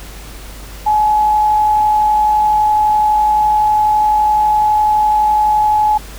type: tone with amplitude modulation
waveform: sine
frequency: 849 Hz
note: G#5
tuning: 38 cents sharp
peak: -8 dBFS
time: 0.86-5.98 s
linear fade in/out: 10 ms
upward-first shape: sine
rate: 51.9 Hz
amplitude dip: 25%
effects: added 50 Hz sine -31 dBFS peak until 6.18 s + pink hiss -35 dBFS RMS until 6.18 s